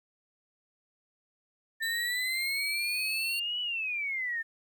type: exponential two-way sweep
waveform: sine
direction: up then down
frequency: 1788 to 2969 to 1788 Hz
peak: -30 dBFS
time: 1.8-4.43 s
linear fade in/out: 20 ms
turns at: 3.61 s
type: tone with pitch glide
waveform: sawtooth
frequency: 3951 to 4409 Hz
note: B7 to C#8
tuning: 0 to -10 cents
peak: -31 dBFS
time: 1.82-3.4 s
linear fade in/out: 10 ms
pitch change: +190 cents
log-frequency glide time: 2.07-2.91 s
effects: 11-bit